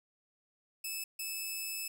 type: tone pair in turn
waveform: 10% pulse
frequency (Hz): 2609 / 2609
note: E7 / E7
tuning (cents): -18 / -18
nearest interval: unison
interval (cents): 0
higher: neither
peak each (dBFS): -28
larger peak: neither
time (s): 0.84-1.04 / 1.19-1.88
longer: second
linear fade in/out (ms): 5
effects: none